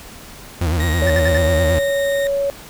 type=tone with vibrato; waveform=40% pulse; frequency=81.8 Hz; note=E2; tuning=13 cents flat; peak=-15 dBFS; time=0.61-1.79 s; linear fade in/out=5 ms; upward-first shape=sine; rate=9.2 Hz; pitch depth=140 cents each way
type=tone with pitch glide; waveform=35% pulse; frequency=1880 to 1852 Hz; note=A#6 to A#6; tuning=+14 to -12 cents; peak=-23 dBFS; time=0.8-2.27 s; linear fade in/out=0 ms; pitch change=-26 cents; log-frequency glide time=0.97-1.28 s
type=tone; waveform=sine; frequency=559 Hz; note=C#5; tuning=14 cents sharp; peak=-16 dBFS; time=1.02-2.5 s; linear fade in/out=0 ms
type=tone bursts; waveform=triangle; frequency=1760 Hz; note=A6; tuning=in tune; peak=-17 dBFS; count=4; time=1.07-1.374 s; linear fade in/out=0 ms; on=28 ms; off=64 ms
effects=pink hiss -38 dBFS RMS until 2.69 s